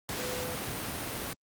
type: tone in noise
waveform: sine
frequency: 501 Hz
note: B4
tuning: 25 cents sharp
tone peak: -38 dBFS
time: 0.19-0.55 s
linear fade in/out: 0 ms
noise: pink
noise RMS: -35 dBFS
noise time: 0.09-1.33 s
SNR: -6 dB
effects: high-pass 80 Hz 12 dB/octave + Opus 48 kbps